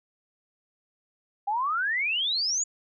sine exponential sweep, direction up, 786 to 7060 Hz, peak -24 dBFS, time 1.47-2.64 s, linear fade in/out 10 ms, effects none

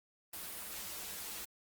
white noise with comb filter, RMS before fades -44 dBFS, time 0.33-1.45 s, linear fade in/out 5 ms, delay 7.6 ms, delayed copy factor -1, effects Opus 32 kbps

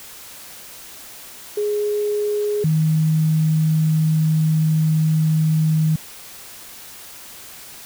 sine tone pair in turn, 416.4 / 157.33 Hz, G#4 / D#3, +5 / +20 cents, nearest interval octave + perfect fourth, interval 1685 cents, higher first, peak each -18 / -14 dBFS, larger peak second, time 1.57-2.64 / 2.64-5.96 s, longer second, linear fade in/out 5 ms, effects white hiss -39 dBFS RMS until 7.85 s

